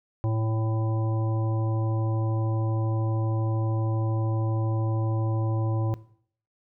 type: harmonic tone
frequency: 110.9 Hz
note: A2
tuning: 14 cents sharp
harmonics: 1 / 3 / 5 / 7 / 9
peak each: -23 / -33 / -37 / -40 / -42 dBFS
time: 0.24-5.94 s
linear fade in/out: 0 ms
effects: noise-tail reverb RT60 0.6 s tail -18 dB re dry